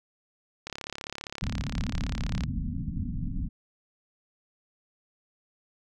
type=click train; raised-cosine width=0.2 ms; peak=-18 dBFS; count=63; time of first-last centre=0.67-2.436 s; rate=35.1 Hz
type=low-pass noise; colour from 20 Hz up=pink; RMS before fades=-31 dBFS; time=1.42-3.49 s; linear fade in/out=10 ms; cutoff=270 Hz; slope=96 dB/octave
effects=none